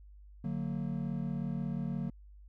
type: chord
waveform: triangle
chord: D augmented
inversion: none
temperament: just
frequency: 146.83 / 183.54 / 229.4 Hz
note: D3 / F#3 / A#3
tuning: 0 / -14 / -28 cents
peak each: -35 / -35 / -36 dBFS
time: 0.44-2.1 s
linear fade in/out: 5 ms
effects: added 50 Hz sine -51 dBFS peak until 2.48 s